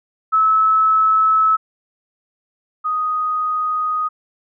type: tone pair in turn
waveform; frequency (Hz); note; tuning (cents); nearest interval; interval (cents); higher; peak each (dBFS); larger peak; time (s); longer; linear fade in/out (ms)
sine; 1299 / 1247; E6 / D#6; -26 / +3; minor second; 71; first; -11 / -17; first; 0.32-1.57 / 2.84-4.09; neither; 20
effects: none